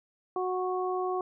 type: harmonic tone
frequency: 368 Hz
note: F#4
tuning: 9 cents flat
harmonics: 1 / 2 / 3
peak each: -30 / -33 / -35 dBFS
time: 0.36-1.21 s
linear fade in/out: 2 ms
effects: none